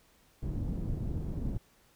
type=low-pass noise; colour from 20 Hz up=pink; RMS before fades=-34 dBFS; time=0.42-1.58 s; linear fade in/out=10 ms; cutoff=220 Hz; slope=12 dB/octave; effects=pink hiss -65 dBFS RMS until 1.95 s